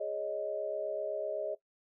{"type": "chord", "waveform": "sine", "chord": "Ab suspended fourth", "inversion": "none", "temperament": "equal", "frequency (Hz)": [415.3, 554.4, 622.3], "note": ["Ab4", "Db5", "Eb5"], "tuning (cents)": [0, 0, 0], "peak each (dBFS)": [-40, -38, -35], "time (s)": [0, 1.55], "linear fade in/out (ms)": 10, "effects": ["noise-tail reverb RT60 0.1 s tail -17 dB re dry"]}